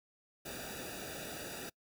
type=noise with comb filter; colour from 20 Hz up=pink; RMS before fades=-44 dBFS; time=0.45-1.7 s; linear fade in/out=10 ms; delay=0.94 ms; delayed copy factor=-0.9; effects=noise-tail reverb RT60 0.1 s tail -25 dB re dry